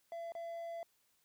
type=tone with dropouts; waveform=triangle; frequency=674 Hz; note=E5; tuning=38 cents sharp; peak=-39 dBFS; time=0.12-0.83 s; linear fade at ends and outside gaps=1 ms; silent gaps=0.321-0.351 s; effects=white hiss -75 dBFS RMS until 1.24 s